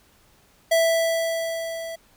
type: tone with level ramp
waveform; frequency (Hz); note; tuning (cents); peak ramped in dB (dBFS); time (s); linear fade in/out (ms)
square; 659.3; E5; 0; -16 to -32; 0.71-1.96; 10
effects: pink hiss -58 dBFS RMS until 2.16 s